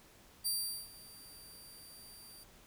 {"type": "tone with ADSR envelope", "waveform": "15% pulse", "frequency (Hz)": 4700, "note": "D8", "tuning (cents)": 1, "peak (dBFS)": -25, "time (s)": [0.44, 2.44], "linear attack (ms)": 24, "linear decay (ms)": 410, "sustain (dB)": -21, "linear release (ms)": 10, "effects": ["pink hiss -61 dBFS RMS until 2.66 s"]}